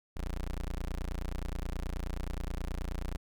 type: tone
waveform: 25% pulse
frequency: 29.43 Hz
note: A#0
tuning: 17 cents sharp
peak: -30 dBFS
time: 0.16-3.17 s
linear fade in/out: 10 ms
effects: none